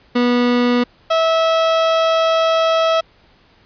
30% pulse tone pair in turn, 243.9 / 651.1 Hz, B3 / E5, -21 / -22 cents, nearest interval octave + perfect fourth, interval 1699 cents, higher second, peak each -10 dBFS, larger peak neither, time 0.15-0.84 / 1.1-3.01 s, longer second, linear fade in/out 10 ms, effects pink hiss -52 dBFS RMS until 3.65 s + resampled to 11025 Hz

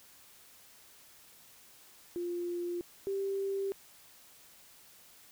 sine tone pair in turn, 349.2 / 392 Hz, F4 / G4, 0 / 0 cents, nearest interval major second, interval 200 cents, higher second, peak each -33 / -31 dBFS, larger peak second, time 2.16-2.81 / 3.07-3.72 s, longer neither, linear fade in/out 0 ms, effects white hiss -58 dBFS RMS until 5.31 s

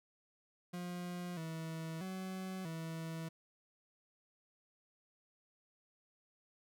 40% pulse tone with pitch steps, 177.3 / 161.9 / 187.9 / 162.8 Hz, F3 / E3 / F#3 / E3, +26 / -31 / +27 / -21 cents, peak -40 dBFS, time 0.73-3.29 s, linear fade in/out 10 ms, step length 640 ms, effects none

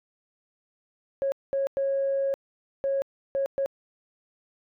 sine tone bursts at uneven times, 548 Hz, C#5, 20 cents flat, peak -22 dBFS, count 6, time 1.22-1.32 / 1.53-1.67 / 1.77-2.34 / 2.84-3.02 / 3.35-3.46 / 3.58-3.66 s, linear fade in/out 0 ms, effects tanh soft clip ceiling -19 dBFS

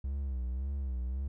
triangle tone with vibrato, 65.6 Hz, C2, 5 cents sharp, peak -30 dBFS, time 0.04-1.28 s, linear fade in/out 5 ms, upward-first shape sine, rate 1.8 Hz, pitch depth 110 cents each way, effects none

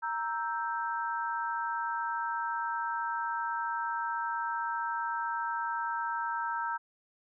sine chord, E diminished, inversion second, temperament equal, 932.3 / 1318.5 / 1568 Hz, Bb5 / E6 / G6, 0 / 0 / 0 cents, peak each -33 / -36 / -37 dBFS, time 0.02-6.78 s, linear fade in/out 20 ms, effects none

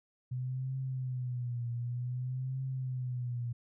sine tone with vibrato, 125.4 Hz, B2, 27 cents sharp, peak -33 dBFS, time 0.31-3.53 s, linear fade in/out 10 ms, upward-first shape triangle, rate 0.54 Hz, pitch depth 100 cents each way, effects none

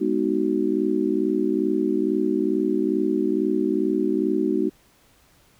sine chord, G# minor seventh, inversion none, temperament just, 207.7 / 249.2 / 311.5 / 373.8 Hz, G#3 / B3 / D#4 / F#4, 0 / +16 / +2 / +18 cents, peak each -27 / -27 / -23 / -24 dBFS, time 0-4.7 s, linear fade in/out 20 ms, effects pink hiss -58 dBFS RMS until 5.59 s

